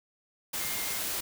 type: tone in noise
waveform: sine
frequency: 2117 Hz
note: C7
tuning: 20 cents sharp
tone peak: -42 dBFS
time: 0.6-0.99 s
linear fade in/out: 10 ms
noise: white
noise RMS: -33 dBFS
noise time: 0.53-1.21 s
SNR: -12 dB
effects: none